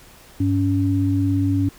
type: tone pair together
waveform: sine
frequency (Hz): 99.4 / 281.1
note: G2 / C#4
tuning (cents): +25 / +24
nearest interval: octave + tritone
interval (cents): 1799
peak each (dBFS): -19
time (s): 0.4-1.69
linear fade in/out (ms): 5
effects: pink hiss -47 dBFS RMS until 1.78 s